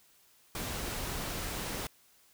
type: noise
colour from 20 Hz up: pink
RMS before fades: -37 dBFS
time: 0.55-1.87 s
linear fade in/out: 2 ms
effects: white hiss -64 dBFS RMS until 2.33 s